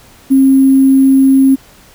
sine tone with sample-and-hold, 268.5 Hz, C4, 45 cents sharp, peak -4 dBFS, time 0.3-1.56 s, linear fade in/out 20 ms, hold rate 11025 Hz, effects pink hiss -42 dBFS RMS until 1.94 s

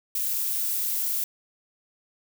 violet noise, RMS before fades -27 dBFS, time 0.15-1.24 s, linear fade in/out 2 ms, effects none

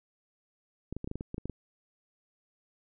clicks, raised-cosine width 3 ms, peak -23 dBFS, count 11, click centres 0.926 / 0.966 / 1.044 / 1.075 / 1.114 / 1.156 / 1.209 / 1.344 / 1.381 / 1.456 / 1.497 s, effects none

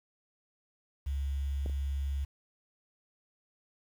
sine tone, 69.3 Hz, C#2, in tune, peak -30 dBFS, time 1.06-2.25 s, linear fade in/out 10 ms
clicks, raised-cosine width 2 ms, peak -27 / -36 dBFS, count 2, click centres 1.661 / 1.697 s
effects 9-bit

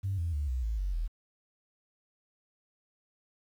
sine tone with pitch steps, 97.3 / 84.22 / 72.89 / 63.09 / 54.61 / 47.27 / 40.91 Hz, G2 / E2 / D2 / B1 / A1 / F#1 / E1, -12 / +38 / -12 / +38 / -12 / +38 / -12 cents, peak -28 dBFS, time 0.03-1.08 s, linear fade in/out 20 ms, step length 150 ms, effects tanh soft clip ceiling -24 dBFS + 10-bit

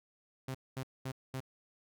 sawtooth tone bursts, 131.4 Hz, C3, 8 cents sharp, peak -33 dBFS, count 4, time 0.48-1.404 s, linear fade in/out 5 ms, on 66 ms, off 220 ms, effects none

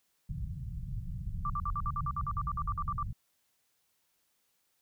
pink low-pass noise, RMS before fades -37 dBFS, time 0.29-3.13 s, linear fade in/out 5 ms, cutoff 170 Hz, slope 48 dB/octave
sine tone bursts, 1174.7 Hz, D6, in tune, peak -31 dBFS, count 16, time 1.45-3.028 s, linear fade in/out 2 ms, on 48 ms, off 54 ms
effects white hiss -75 dBFS RMS until 4.81 s

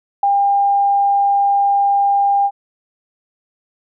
sine tone with ADSR envelope, 801 Hz, G5, 37 cents sharp, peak -9 dBFS, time 0.23-2.51 s, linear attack 4 ms, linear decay 9 ms, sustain -2 dB, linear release 56 ms, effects none

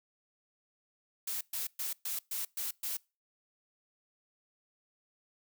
blue noise bursts, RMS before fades -36 dBFS, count 7, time 1.27-2.97 s, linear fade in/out 5 ms, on 140 ms, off 120 ms, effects noise-tail reverb RT60 0.3 s tail -25 dB re dry

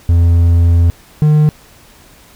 triangle tone pair in turn, 85.1 / 151.63 Hz, F2 / D#3, -44 / -44 cents, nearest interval minor seventh, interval 1000 cents, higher second, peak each -4 dBFS, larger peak neither, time 0.09-0.9 / 1.22-1.49 s, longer first, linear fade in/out 0 ms, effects pink hiss -43 dBFS RMS until 2.35 s

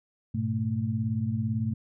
sine tone cluster, 103.6 / 121.5 / 221.4 Hz, G#2 / B2 / A3, -4 / -28 / +11 cents, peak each -30 dBFS, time 0.34-1.74 s, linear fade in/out 10 ms, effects none

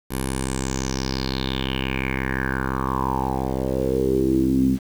10% pulse tone with low-pass filter sweep, 65.8 Hz, C2, 10 cents sharp, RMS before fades -23 dBFS, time 0.09-4.79 s, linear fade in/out 50 ms, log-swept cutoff 12000 to 230 Hz, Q 6.3, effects 7-bit

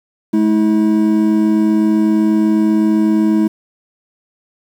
triangle tone pair together, 213.5 / 321.5 Hz, G#3 / E4, +48 / -43 cents, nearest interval perfect fifth, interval 709 cents, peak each -11 dBFS, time 0.33-3.48 s, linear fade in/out 10 ms, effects 7-bit

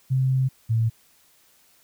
sine tone pair in turn, 131.2 / 113.24 Hz, C3 / A#2, +5 / -50 cents, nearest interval minor third, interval 255 cents, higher first, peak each -18 dBFS, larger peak neither, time 0.1-0.49 / 0.69-0.9 s, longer first, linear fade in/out 20 ms, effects white hiss -59 dBFS RMS until 1.83 s

